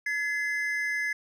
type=tone pair together; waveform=triangle; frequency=1699 / 2052 Hz; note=G#6 / C7; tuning=+39 / -34 cents; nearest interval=minor third; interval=327 cents; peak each=-28 dBFS; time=0.06-1.13 s; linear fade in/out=5 ms; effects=none